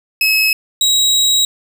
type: tone pair in turn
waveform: 30% pulse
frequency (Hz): 2574 / 3833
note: E7 / A#7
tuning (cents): -42 / +47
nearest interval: perfect fifth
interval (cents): 689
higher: second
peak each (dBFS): -8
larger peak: neither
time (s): 0.21-0.53 / 0.81-1.45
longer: second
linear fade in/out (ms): 2
effects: none